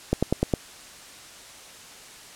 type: slowing click train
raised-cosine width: 2 ms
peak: -7 dBFS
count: 5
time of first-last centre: 0.13-0.538 s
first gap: 96 ms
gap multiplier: 1.04
effects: white hiss -45 dBFS RMS until 2.35 s + low-pass 9000 Hz 12 dB/octave